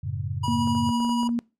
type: chord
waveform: sine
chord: F# minor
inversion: none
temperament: equal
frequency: 92.5 / 110 / 138.59 Hz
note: F#2 / A2 / C#3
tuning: 0 / 0 / 0 cents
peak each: -31 dBFS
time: 0.03-0.91 s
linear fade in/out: 10 ms
type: tone with tremolo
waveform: square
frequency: 970 Hz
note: B5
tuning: 31 cents flat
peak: -26 dBFS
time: 0.43-1.28 s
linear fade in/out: 10 ms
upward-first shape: triangle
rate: 12 Hz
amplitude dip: 40%
type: tone with pitch glide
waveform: sine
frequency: 233.1 to 235.9 Hz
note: A#3 to A#3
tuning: 0 to +21 cents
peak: -22 dBFS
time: 0.48-1.39 s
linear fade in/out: 0 ms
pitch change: +21 cents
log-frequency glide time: 0.8-1.13 s
type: clicks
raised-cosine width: 1 ms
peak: -26 dBFS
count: 8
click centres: 0.674 / 0.751 / 0.891 / 1.003 / 1.048 / 1.094 / 1.232 / 1.291 s
effects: noise-tail reverb RT60 0.3 s tail -23 dB re dry + low-pass 9000 Hz 12 dB/octave